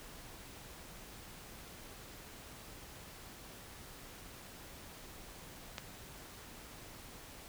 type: click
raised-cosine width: 0.2 ms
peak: -22 dBFS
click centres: 5.782 s
effects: pink hiss -52 dBFS RMS until 7.48 s